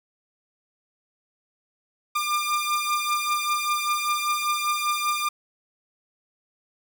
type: beating tone pair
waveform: sawtooth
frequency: 1197 / 1202.1 Hz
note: D6 / D6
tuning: +33 / +40 cents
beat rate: 5.1 Hz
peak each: -21 / -24 dBFS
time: 2.15-5.29 s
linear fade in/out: 10 ms
effects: none